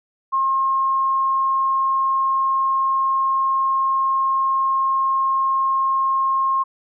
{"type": "tone", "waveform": "sine", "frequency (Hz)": 1071, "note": "C6", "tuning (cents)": 40, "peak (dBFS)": -16, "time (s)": [0.32, 6.64], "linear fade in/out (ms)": 20, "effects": []}